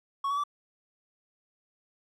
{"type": "tone with pitch steps", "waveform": "triangle", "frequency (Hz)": [1108.7, 1134.6, 1161.1], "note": ["C#6", "C#6", "D6"], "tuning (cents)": [0, 40, -20], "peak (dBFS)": -25, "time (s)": [0.24, 0.438], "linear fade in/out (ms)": 5, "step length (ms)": 66, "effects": []}